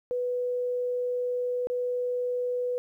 sine tone with dropouts, 493.9 Hz, B4, in tune, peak -26 dBFS, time 0.11-2.78 s, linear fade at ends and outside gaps 0 ms, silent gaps 1.671-1.7 s, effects 11-bit

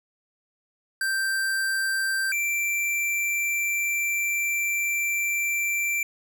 square tone pair in turn, 1568 / 2349 Hz, G6 / D7, 0 / 0 cents, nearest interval perfect fifth, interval 700 cents, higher second, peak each -24 dBFS, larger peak neither, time 1.01-2.32 / 2.32-6.03 s, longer second, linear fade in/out 2 ms, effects none

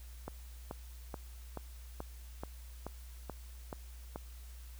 click train, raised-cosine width 1 ms, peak -26 dBFS, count 10, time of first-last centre 0.28-4.159 s, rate 2.32 Hz, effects added 60 Hz sine -47 dBFS peak until 4.79 s + white hiss -60 dBFS RMS until 4.79 s

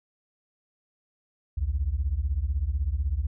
sine beating tone pair, 61.74 / 77.74 Hz, B1 / D#2, 0 / -1 cents, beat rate 16 Hz, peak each -26 dBFS, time 1.57-3.27 s, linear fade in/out 10 ms, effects tanh soft clip ceiling -18 dBFS

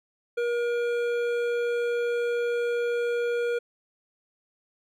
sine tone with hard clipping, 476.4 Hz, A#4, 38 cents sharp, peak -26 dBFS, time 0.37-3.59 s, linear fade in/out 10 ms, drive 11 dB, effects none

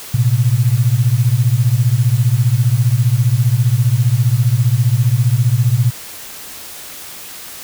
sine beating tone pair, 113.3 / 128.3 Hz, A#2 / C3, -49 / -34 cents, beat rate 15 Hz, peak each -13 dBFS, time 0.14-5.91 s, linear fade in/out 5 ms, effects white hiss -32 dBFS RMS until 7.63 s

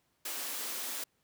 white high-pass noise, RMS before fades -38 dBFS, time 0.25-1.04 s, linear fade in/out 5 ms, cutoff 220 Hz, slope 96 dB/octave, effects pink hiss -75 dBFS RMS until 1.23 s + high-pass 80 Hz 12 dB/octave

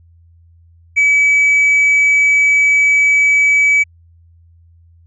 sine tone with hard clipping, 2287 Hz, D7, 47 cents flat, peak -9 dBFS, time 0.96-3.84 s, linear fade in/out 20 ms, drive 2 dB, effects added 84 Hz sine -44 dBFS peak until 5.06 s + resampled to 22050 Hz

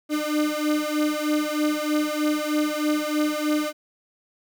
35% pulse beating tone pair, 300 / 303.2 Hz, D4 / D#4, +37 / -45 cents, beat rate 3.2 Hz, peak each -23 dBFS, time 0.09-3.73 s, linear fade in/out 50 ms, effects none

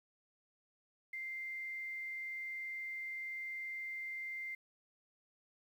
sine tone with quantisation, 2093 Hz, C7, in tune, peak -40 dBFS, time 1.13-4.55 s, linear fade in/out 5 ms, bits 11, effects none

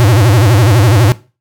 square tone with vibrato, 110 Hz, A2, in tune, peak -6 dBFS, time 0-1.12 s, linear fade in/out 0 ms, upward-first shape sine, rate 12 Hz, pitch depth 240 cents each way, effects noise-tail reverb RT60 0.3 s tail -18 dB re dry

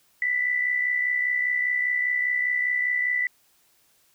sine tone with amplitude modulation, 1982 Hz, B6, 6 cents sharp, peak -19 dBFS, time 0.22-3.27 s, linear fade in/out 2 ms, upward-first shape sine, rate 65 Hz, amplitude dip 55%, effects white hiss -63 dBFS RMS until 4.14 s

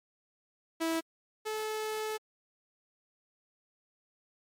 sawtooth tone pair in turn, 326.9 / 432.8 Hz, E4 / A4, -14 / -29 cents, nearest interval perfect fourth, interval 485 cents, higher second, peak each -25 / -29 dBFS, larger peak first, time 0.8-1.01 / 1.45-2.18 s, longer second, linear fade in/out 20 ms, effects MP3 64 kbps

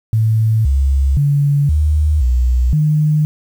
sine tone with pitch steps, 110.6 / 68.2 / 142.9 / 75.9 / 62 / 152.1 Hz, A2 / C#2 / D3 / D#2 / B1 / D#3, +9 / -28 / -47 / -42 / +7 / -39 cents, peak -10 dBFS, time 0.13-3.25 s, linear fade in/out 0 ms, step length 520 ms, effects 7-bit

